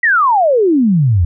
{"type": "exponential sweep", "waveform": "sine", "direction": "down", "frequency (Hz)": [1975.5, 79.8], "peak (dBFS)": -8, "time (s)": [0.03, 1.25], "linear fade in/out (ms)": 5, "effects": []}